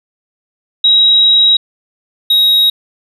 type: tone pair in turn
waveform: sine / triangle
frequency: 3832 / 3799 Hz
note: A#7 / A#7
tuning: +47 / +32 cents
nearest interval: unison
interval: 15 cents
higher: first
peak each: -5 dBFS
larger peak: neither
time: 0.84-1.57 / 2.3-2.7 s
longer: first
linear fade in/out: 5 ms
effects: none